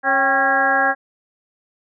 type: harmonic tone with a mistuned harmonic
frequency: 273.2 Hz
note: C#4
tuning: 25 cents flat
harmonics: 1 / 2 / 3 / 4 / 5 / 6 / 7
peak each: -29 / -24 / -19 / -25 / -24 / -17 / -29 dBFS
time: 0.03-0.95 s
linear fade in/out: 50 ms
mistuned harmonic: 3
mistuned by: -66 cents
effects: none